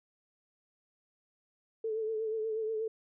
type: tone with vibrato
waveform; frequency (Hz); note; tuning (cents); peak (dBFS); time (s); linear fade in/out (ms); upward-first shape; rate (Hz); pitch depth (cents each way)
sine; 439.7; A4; -1; -31; 1.84-2.88; 5; triangle; 8.3; 49
effects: none